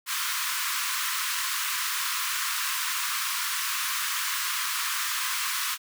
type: high-pass noise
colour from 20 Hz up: pink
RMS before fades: -29 dBFS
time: 0.06-5.78 s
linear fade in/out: 50 ms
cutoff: 1000 Hz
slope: 96 dB/octave
effects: none